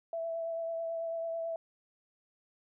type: tone with vibrato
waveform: sine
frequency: 662 Hz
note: E5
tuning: 7 cents sharp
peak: -33 dBFS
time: 0.13-1.56 s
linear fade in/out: 2 ms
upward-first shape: triangle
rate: 9.1 Hz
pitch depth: 19 cents each way
effects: none